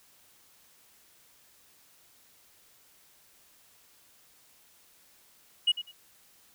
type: tone with echo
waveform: sine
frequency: 2900 Hz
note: F#7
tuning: 35 cents flat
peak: -18 dBFS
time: 5.67-5.72 s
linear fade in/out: 10 ms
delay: 99 ms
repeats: 2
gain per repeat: -14 dB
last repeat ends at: 5.918 s
effects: tanh soft clip ceiling -18 dBFS + white hiss -61 dBFS RMS until 6.54 s